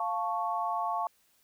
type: chord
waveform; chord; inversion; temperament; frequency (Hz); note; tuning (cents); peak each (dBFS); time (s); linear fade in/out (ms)
sine; F augmented; none; equal; 698.5 / 880 / 1108.7; F5 / A5 / C#6; 0 / 0 / 0; -33; 0-1.07; 2
effects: white hiss -68 dBFS RMS until 1.43 s